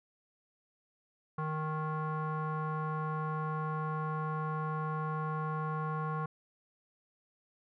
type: tone with low-pass filter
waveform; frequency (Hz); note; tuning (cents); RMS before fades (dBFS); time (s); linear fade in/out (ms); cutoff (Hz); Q
square; 155.56; D#3; 0; -35; 1.38-6.26; 5; 1200; 8.4
effects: none